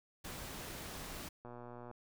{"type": "noise", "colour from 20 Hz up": "pink", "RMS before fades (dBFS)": -46, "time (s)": [0.24, 1.29], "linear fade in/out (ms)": 10}
{"type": "click train", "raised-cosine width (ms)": 1, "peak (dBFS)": -36, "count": 57, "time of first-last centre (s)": [1.45, 1.913], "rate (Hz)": 121}
{"effects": []}